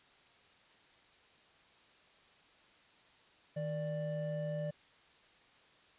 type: tone pair together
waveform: triangle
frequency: 156.72 / 590 Hz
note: D#3 / D5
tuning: +13 / +8 cents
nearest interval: octave + major seventh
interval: 2295 cents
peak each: -36 / -36 dBFS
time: 3.56-4.71 s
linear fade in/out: 10 ms
effects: white hiss -64 dBFS RMS until 5.98 s + resampled to 8000 Hz